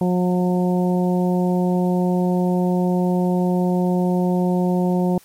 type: harmonic tone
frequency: 180 Hz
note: F#3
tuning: 47 cents flat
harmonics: 1 / 2 / 3 / 4 / 5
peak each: -17 / -23 / -27 / -29 / -31 dBFS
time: 0.01-5.18 s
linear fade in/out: 2 ms
effects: white hiss -51 dBFS RMS until 5.24 s + MP3 64 kbps